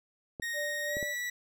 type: clicks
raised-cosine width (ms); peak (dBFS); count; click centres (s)
2; -26; 3; 0.398 / 0.969 / 1.028
type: tone with pitch glide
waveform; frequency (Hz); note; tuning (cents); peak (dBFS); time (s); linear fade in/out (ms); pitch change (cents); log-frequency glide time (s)
40% pulse; 1864 to 1948.8; A#6 to B6; -1 to -24; -32; 0.42-1.3; 5; +77; 0.86-1.03
type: tone with tremolo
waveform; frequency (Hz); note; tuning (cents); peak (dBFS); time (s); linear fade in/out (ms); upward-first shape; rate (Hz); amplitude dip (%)
sine; 587.3; D5; 0; -34; 0.53-1.15; 50; sine; 3.1; 50
effects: none